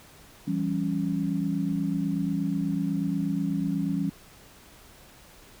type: chord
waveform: sine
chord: C# diminished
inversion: first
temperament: equal with one note detuned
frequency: 167.79 / 196 / 277.2 Hz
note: E3 / G3 / C#4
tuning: +31 / 0 / 0 cents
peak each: -29 dBFS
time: 0.47-4.1 s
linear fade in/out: 10 ms
effects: pink hiss -52 dBFS RMS until 5.6 s